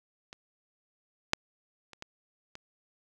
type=clicks; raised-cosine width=0.2 ms; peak=-27 / -6 / -30 / -23 / -26 dBFS; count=5; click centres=0.329 / 1.334 / 1.933 / 2.024 / 2.554 s; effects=none